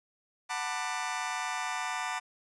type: chord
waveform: 25% pulse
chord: B minor seventh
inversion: second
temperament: just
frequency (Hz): 740.8 / 889 / 987.8 / 1185.3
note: F#5 / A5 / B5 / D6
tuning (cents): +2 / +18 / 0 / +16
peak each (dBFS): -34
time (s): 0.49-2.2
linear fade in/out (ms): 20
effects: resampled to 22050 Hz + 10-bit